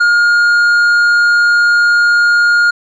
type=tone with tanh clipping; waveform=sine; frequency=1421 Hz; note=F6; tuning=30 cents sharp; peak=-8 dBFS; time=0-2.71 s; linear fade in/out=10 ms; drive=6 dB; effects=none